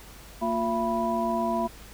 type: tone cluster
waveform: sine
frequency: 230.4 / 353.8 / 676 / 984 Hz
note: A#3 / F4 / E5 / B5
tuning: -20 / +23 / +43 / -7 cents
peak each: -29 / -33 / -28 / -29 dBFS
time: 0.41-1.68 s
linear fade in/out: 20 ms
effects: added 50 Hz sine -48 dBFS peak until 1.93 s + pink hiss -48 dBFS RMS until 1.93 s